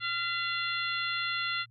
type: harmonic tone with a mistuned harmonic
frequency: 691 Hz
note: F5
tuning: 19 cents flat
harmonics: 2 / 3 / 4 / 5 / 6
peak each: -33 / -35 / -36 / -37 / -38 dBFS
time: 0-1.66 s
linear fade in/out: 50 ms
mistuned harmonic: 3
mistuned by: -41 cents
effects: added 117 Hz sine -56 dBFS peak until 1.7 s + MP3 48 kbps